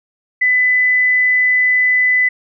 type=tone; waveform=sine; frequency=2002 Hz; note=B6; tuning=23 cents sharp; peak=-10 dBFS; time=0.41-2.29 s; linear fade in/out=10 ms; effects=none